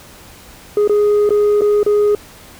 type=tone with dropouts; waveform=sine; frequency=415.3 Hz; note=G#4; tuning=in tune; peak=-7 dBFS; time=0.77-2.15 s; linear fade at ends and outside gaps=2 ms; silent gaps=0.876-0.895 / 1.292-1.305 / 1.61-1.618 / 1.831-1.863 s; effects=tanh soft clip ceiling -9 dBFS + pink hiss -40 dBFS RMS until 2.59 s